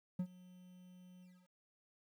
triangle tone with ADSR envelope, 181.3 Hz, F#3, 35 cents flat, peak -31 dBFS, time 0.19-1.5 s, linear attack 6 ms, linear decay 69 ms, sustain -23 dB, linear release 280 ms, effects 12-bit

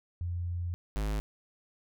sine / square tone pair in turn, 87.3 / 52.09 Hz, F2 / G#1, 0 / +6 cents, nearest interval major sixth, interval 894 cents, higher first, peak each -31 / -30 dBFS, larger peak second, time 0.21-0.74 / 0.96-1.2 s, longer first, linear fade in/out 0 ms, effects none

